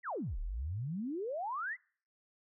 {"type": "exponential two-way sweep", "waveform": "sine", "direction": "down then up", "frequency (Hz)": [2106, 34.05, 2106], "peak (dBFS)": -35, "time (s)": [0.03, 1.77], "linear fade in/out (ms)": 50, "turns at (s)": 0.39, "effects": ["noise-tail reverb RT60 0.5 s tail -26 dB re dry"]}